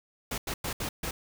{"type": "noise bursts at uneven times", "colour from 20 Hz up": "pink", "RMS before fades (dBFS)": -33, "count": 5, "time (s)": [[0.31, 0.38], [0.47, 0.54], [0.64, 0.73], [0.8, 0.89], [1.03, 1.11]], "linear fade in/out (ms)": 5, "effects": []}